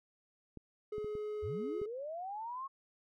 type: clicks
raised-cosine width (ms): 3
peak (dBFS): -34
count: 5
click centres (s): 0.573 / 0.982 / 1.045 / 1.153 / 1.816
type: tone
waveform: triangle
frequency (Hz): 422.6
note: G#4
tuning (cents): +30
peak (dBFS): -35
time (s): 0.92-1.86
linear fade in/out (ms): 5
type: linear sweep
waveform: sine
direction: up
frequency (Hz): 63.6 to 1104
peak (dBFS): -39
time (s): 1.42-2.68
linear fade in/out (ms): 20
effects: none